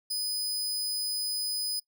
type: tone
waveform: sawtooth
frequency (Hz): 5000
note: D#8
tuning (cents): +8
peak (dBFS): -26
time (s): 0.1-1.8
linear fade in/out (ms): 10
effects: noise-tail reverb RT60 0.1 s tail -21 dB re dry